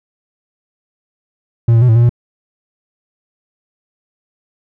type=tone with pitch steps; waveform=triangle; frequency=116.5 / 114.5 / 125 / 112.2 / 118.2 / 119.9 Hz; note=A#2 / A#2 / B2 / A2 / A#2 / A#2; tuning=-1 / -31 / +21 / +34 / +24 / +49 cents; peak=-4 dBFS; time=1.68-2.094 s; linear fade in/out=5 ms; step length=69 ms; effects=none